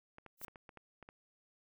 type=clicks; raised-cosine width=0.5 ms; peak=-37 dBFS; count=10; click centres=0.184 / 0.263 / 0.415 / 0.447 / 0.482 / 0.558 / 0.692 / 0.773 / 1.027 / 1.089 s
type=noise with exponential growth; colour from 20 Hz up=violet; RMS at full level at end=-38 dBFS; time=0.37-0.45 s; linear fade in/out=5 ms; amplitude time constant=16 ms
effects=none